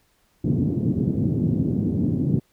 pink band-pass noise, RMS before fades -22 dBFS, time 0.44-2.4 s, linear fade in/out 5 ms, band 110 to 310 Hz, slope 24 dB/octave, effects pink hiss -64 dBFS RMS until 2.52 s

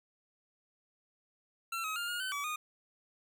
25% pulse tone with pitch steps, 1352 / 1272 / 1403 / 1428 / 1522 / 1143 / 1230 Hz, E6 / D#6 / F6 / F6 / F#6 / D6 / D#6, +43 / +38 / +8 / +38 / +48 / -47 / -20 cents, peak -31 dBFS, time 1.72-2.56 s, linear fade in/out 5 ms, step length 120 ms, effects none

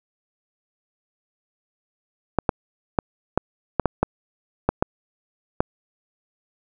clicks, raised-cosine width 1 ms, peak -3 dBFS, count 10, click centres 2.387 / 2.492 / 2.988 / 3.376 / 3.797 / 3.857 / 4.03 / 4.69 / 4.825 / 5.605 s, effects none

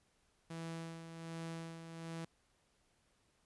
sawtooth tone with tremolo, 164.81 Hz, E3, in tune, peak -38 dBFS, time 0.5-2.25 s, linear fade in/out 5 ms, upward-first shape sine, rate 1.3 Hz, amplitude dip 55%, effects pink hiss -75 dBFS RMS until 3.45 s + resampled to 24000 Hz

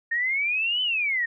sine exponential two-way sweep, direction up then down, 1826 to 3051 to 1826 Hz, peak -22 dBFS, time 0.11-1.26 s, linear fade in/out 10 ms, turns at 0.82 s, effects none

